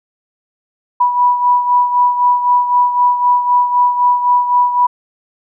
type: beating tone pair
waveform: sine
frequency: 980 / 983.9 Hz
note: B5 / B5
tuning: -14 / -7 cents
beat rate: 3.9 Hz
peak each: -10 / -17 dBFS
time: 1-4.87 s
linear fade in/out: 10 ms
effects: none